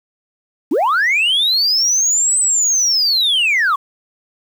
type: linear two-way sweep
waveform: sine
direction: up then down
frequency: 234.9 to 8170 to 1060 Hz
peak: -10 dBFS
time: 0.71-3.76 s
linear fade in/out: 10 ms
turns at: 2.39 s
effects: tanh soft clip ceiling -10 dBFS + 7-bit